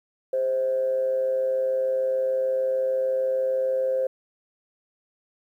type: tone with amplitude modulation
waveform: sine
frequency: 523.3 Hz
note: C5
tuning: in tune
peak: -18 dBFS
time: 0.33-4.07 s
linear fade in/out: 5 ms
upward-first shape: sine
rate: 120 Hz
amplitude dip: 55%
effects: tanh soft clip ceiling -14 dBFS + 10-bit